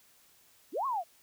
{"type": "linear two-way sweep", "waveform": "sine", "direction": "up then down", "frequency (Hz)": [220, 1126, 632], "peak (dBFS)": -29, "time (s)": [0.72, 1.04], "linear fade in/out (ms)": 50, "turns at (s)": 0.86, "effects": ["white hiss -63 dBFS RMS until 1.22 s"]}